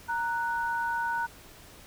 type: tone pair together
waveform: sine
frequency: 931.2 / 1480 Hz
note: A#5 / F#6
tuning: -2 / 0 cents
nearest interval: minor sixth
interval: 802 cents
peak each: -29 / -31 dBFS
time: 0.08-1.27 s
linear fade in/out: 20 ms
effects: pink hiss -51 dBFS RMS until 1.86 s